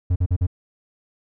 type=tone bursts; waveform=triangle; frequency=89.3 Hz; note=F2; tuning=39 cents sharp; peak=-14 dBFS; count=4; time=0.1-0.468 s; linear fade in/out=10 ms; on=59 ms; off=44 ms; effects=none